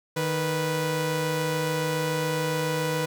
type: tone pair together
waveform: sawtooth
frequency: 155 / 492.1 Hz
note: D#3 / B4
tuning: -6 / -6 cents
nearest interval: octave + minor sixth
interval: 2000 cents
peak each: -24 / -23 dBFS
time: 0.16-3.06 s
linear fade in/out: 10 ms
effects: none